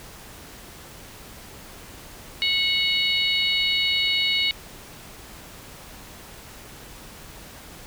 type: harmonic tone with a mistuned harmonic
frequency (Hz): 732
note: F#5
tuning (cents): -19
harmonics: 3 / 4 / 5 / 6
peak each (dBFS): -25 / -24 / -25 / -28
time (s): 2.42-4.51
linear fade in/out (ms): 0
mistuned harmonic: 5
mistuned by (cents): +65
effects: pink hiss -43 dBFS RMS until 7.86 s